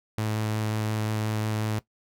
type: tone with vibrato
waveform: sawtooth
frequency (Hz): 108.3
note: A2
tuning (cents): -27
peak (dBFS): -22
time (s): 0.18-1.79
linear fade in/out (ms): 0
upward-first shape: square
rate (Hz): 5.6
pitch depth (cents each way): 8
effects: noise-tail reverb RT60 0.1 s tail -17 dB re dry